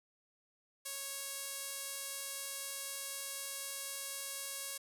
sawtooth tone with band-pass filter, 552 Hz, C#5, 7 cents flat, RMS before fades -43 dBFS, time 0.85-4.78 s, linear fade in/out 10 ms, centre 10000 Hz, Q 1.1, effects none

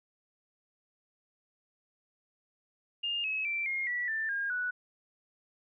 sine tone with pitch steps, 2820 / 2571 / 2344 / 2137 / 1948.5 / 1776.5 / 1619.7 / 1476.7 Hz, F7 / E7 / D7 / C7 / B6 / A6 / G#6 / F#6, +16 / -44 / -4 / +36 / -24 / +16 / -44 / -4 cents, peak -30 dBFS, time 3.03-4.71 s, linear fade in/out 10 ms, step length 210 ms, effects none

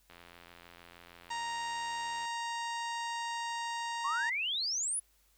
click train, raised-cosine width 0.3 ms, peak -36 dBFS, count 187, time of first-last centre 0.1-2.253 s, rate 86.4 Hz
harmonic tone, 933 Hz, A#5, 1 cent sharp, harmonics 1 / 2 / 3 / 4 / 5 / 6 / 7 / 8 / 9, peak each -36 / -42 / -46 / -48 / -50 / -52 / -53 / -54 / -55 dBFS, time 1.3-4.3 s, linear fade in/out 10 ms
sine exponential sweep, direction up, 1046.5 to 10650 Hz, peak -31 dBFS, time 4.04-5 s, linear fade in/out 10 ms
effects added 50 Hz sine -70 dBFS peak until 5.37 s + white hiss -70 dBFS RMS until 5.37 s

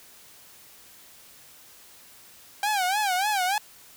sawtooth tone with vibrato, 786 Hz, G5, 4 cents sharp, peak -19 dBFS, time 2.63-3.58 s, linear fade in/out 2 ms, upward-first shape sine, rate 3.4 Hz, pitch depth 150 cents each way, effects white hiss -51 dBFS RMS until 3.96 s

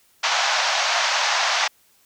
pink band-pass noise, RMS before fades -21 dBFS, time 0.23-1.68 s, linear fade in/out 10 ms, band 650 to 6400 Hz, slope 48 dB/octave, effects white hiss -59 dBFS RMS until 2.05 s

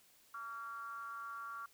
triangle ring-modulated tone, 121.3 Hz, B2, 31 cents flat, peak -38 dBFS, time 0.34-1.66 s, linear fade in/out 5 ms, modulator 1260 Hz, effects white hiss -67 dBFS RMS until 1.73 s

